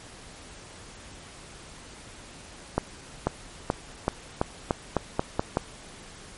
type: accelerating click train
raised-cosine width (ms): 1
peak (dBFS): -8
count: 10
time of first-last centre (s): 2.78-5.571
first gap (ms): 490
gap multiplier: 0.88
effects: pink hiss -46 dBFS RMS until 6.37 s + MP3 48 kbps